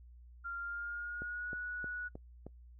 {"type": "tone with pitch glide", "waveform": "sine", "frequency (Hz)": [1389, 1467.4], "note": ["F6", "F#6"], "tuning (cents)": [-10, -15], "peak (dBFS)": -38, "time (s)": [0.44, 2.09], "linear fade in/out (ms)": 20, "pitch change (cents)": 95, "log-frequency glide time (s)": [0.56, 1.55]}
{"type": "click train", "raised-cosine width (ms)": 2, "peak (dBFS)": -32, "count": 5, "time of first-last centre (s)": [1.22, 2.466], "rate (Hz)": 3.21}
{"effects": ["noise-tail reverb RT60 0.1 s tail -22 dB re dry", "added 60 Hz sine -53 dBFS peak until 2.79 s"]}